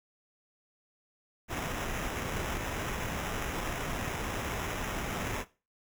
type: noise with sample-and-hold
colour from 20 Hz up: pink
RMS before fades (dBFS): -35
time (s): 1.48-5.45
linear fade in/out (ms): 50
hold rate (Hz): 4410
effects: noise-tail reverb RT60 0.3 s tail -17 dB re dry